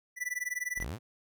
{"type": "tone with tremolo", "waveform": "square", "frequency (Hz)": 1975.5, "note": "B6", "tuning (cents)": 0, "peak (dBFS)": -30, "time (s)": [0.16, 0.86], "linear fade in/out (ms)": 50, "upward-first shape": "sine", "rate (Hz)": 20, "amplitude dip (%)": 95}
{"type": "exponential sweep", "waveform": "sawtooth", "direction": "up", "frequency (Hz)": [30.87, 138.59], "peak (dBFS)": -32, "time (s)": [0.76, 0.99], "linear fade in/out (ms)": 50}
{"effects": []}